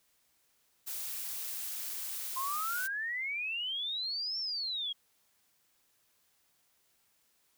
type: noise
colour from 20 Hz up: blue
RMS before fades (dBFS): -39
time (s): 0.86-2.88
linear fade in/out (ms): 20
type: exponential two-way sweep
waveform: sine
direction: up then down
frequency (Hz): 1030 to 5480 to 3234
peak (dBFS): -33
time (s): 2.36-4.93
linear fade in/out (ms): 10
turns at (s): 4.39
effects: white hiss -72 dBFS RMS until 7.57 s